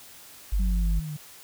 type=tone; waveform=sine; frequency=49 Hz; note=G1; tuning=in tune; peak=-21 dBFS; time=0.52-1 s; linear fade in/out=10 ms
type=linear sweep; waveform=sine; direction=down; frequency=189.7 to 146.9 Hz; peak=-31 dBFS; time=0.59-1.17 s; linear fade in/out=10 ms
effects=white hiss -48 dBFS RMS until 1.43 s